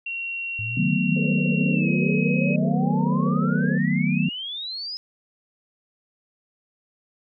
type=tone with pitch glide; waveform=sine; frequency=2741 to 2543 Hz; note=F7 to D#7; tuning=-33 to +37 cents; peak=-27 dBFS; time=0.06-2.56 s; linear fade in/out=5 ms; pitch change=-130 cents; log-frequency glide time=1.72-1.88 s
type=exponential sweep; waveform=sine; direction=up; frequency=105 to 5140 Hz; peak=-29 dBFS; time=0.59-4.97 s; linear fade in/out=0 ms
type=chord; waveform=sine; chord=B dominant seventh; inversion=first; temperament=just; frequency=154.34 / 185.21 / 222.2 / 246.9 Hz; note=D#3 / F#3 / A3 / B3; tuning=-14 / +2 / +17 / 0 cents; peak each=-24 / -23 / -26 / -26 dBFS; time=0.77-4.29 s; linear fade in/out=5 ms
type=band-pass noise; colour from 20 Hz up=white; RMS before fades=-35 dBFS; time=1.16-3.78 s; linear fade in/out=2 ms; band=410 to 540 Hz; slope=96 dB/octave
effects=none